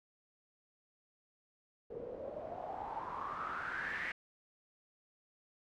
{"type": "noise with low-pass filter sweep", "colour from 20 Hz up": "white", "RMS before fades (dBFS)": -42, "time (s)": [1.9, 4.12], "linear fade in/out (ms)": 5, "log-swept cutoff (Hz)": [440, 2000], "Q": 7.9, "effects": []}